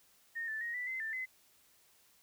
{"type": "tone with pitch steps", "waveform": "sine", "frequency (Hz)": [1842, 1758, 1876, 1976, 2059, 1780, 2038], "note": ["A#6", "A6", "A#6", "B6", "C7", "A6", "C7"], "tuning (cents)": [-21, -2, 11, 0, -28, 20, -46], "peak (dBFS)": -36, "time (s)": [0.35, 1.26], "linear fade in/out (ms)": 20, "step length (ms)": 130, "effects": ["white hiss -67 dBFS RMS until 2.22 s"]}